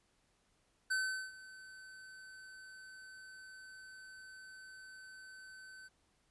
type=tone with ADSR envelope; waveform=square; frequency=1528 Hz; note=G6; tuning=45 cents flat; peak=-32 dBFS; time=0.9-5.89 s; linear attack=14 ms; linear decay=400 ms; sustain=-20 dB; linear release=24 ms; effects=pink hiss -75 dBFS RMS until 6.3 s + resampled to 24000 Hz